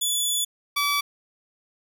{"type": "tone pair in turn", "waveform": "15% pulse", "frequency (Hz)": [3444, 1149.3], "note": ["A7", "D6"], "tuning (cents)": [-38, -38], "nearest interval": "octave + perfect fifth", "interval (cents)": 1900, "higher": "first", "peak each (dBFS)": [-15, -15], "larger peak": "neither", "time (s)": [[0.01, 0.45], [0.76, 1.01]], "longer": "first", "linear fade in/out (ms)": 10, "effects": []}